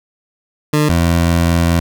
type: tone pair in turn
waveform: 20% pulse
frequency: 150.4 / 84.63 Hz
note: D3 / E2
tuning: +42 / +46 cents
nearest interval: minor seventh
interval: 996 cents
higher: first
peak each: -6 dBFS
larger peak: neither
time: 0.73-0.89 / 0.89-1.8 s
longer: second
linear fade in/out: 5 ms
effects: none